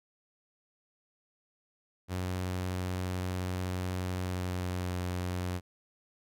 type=tone with pitch glide; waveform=sawtooth; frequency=91.6 to 89.92 Hz; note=F#2 to F#2; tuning=-17 to -49 cents; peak=-28 dBFS; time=2.08-5.61 s; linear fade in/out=50 ms; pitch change=-32 cents; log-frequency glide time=4.18-5 s; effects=none